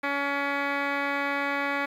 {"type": "tone with low-pass filter", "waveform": "10% pulse", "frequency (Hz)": 281.8, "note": "C#4", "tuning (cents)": 29, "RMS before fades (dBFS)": -28, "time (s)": [0.03, 1.86], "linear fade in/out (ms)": 10, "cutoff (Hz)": 2400, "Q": 4, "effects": ["9-bit"]}